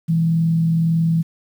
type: tone with frequency modulation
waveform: sine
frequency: 164.2 Hz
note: E3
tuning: 6 cents flat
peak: -14 dBFS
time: 0.08-1.23 s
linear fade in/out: 20 ms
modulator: 41.8 Hz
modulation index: 0.24
effects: 8-bit